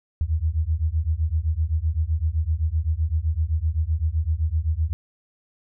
sine beating tone pair, 75.7 / 83.5 Hz, D#2 / E2, -47 / +23 cents, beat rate 7.8 Hz, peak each -23 dBFS, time 0.21-4.93 s, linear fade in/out 0 ms, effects none

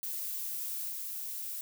violet noise with level steps, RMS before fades -37 / -39 dBFS, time 0.03-1.61 s, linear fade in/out 0 ms, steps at 0.89 s, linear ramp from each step 2 ms, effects none

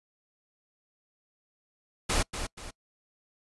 pink noise with echo, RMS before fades -26 dBFS, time 2.09-2.23 s, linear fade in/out 10 ms, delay 240 ms, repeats 2, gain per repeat -8 dB, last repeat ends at 2.71 s, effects noise-tail reverb RT60 0.1 s tail -25 dB re dry + resampled to 24000 Hz

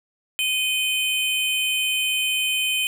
square tone pair together, 2489 / 3078 Hz, D#7 / G7, 0 / -32 cents, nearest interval major third, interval 368 cents, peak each -24 dBFS, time 0.39-2.87 s, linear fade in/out 0 ms, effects none

